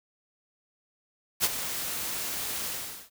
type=noise with ADSR envelope; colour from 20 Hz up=white; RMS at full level=-22 dBFS; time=1.4-3.1 s; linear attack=45 ms; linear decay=32 ms; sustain=-11 dB; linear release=420 ms; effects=none